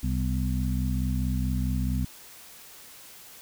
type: harmonic tone with a mistuned harmonic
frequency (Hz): 64.6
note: C2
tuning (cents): -21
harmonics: 1 / 2 / 3 / 4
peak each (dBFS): -27 / -30 / -32 / -33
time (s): 0.03-2.05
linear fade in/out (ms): 5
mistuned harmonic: 4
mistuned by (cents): -55
effects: white hiss -48 dBFS RMS until 3.41 s